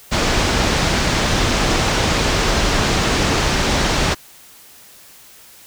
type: low-pass noise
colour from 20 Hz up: pink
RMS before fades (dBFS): -17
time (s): 0.11-4.15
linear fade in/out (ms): 20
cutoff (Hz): 6800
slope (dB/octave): 24
effects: white hiss -44 dBFS RMS until 5.66 s